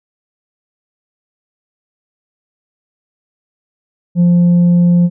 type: tone with tanh clipping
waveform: sine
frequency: 174.61 Hz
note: F3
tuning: in tune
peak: -7 dBFS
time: 4.15-5.1 s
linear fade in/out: 50 ms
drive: 2 dB
effects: none